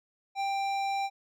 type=tone with hard clipping; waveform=sine; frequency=788 Hz; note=G5; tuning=9 cents sharp; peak=-30 dBFS; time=0.35-1.1 s; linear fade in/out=50 ms; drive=13 dB; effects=none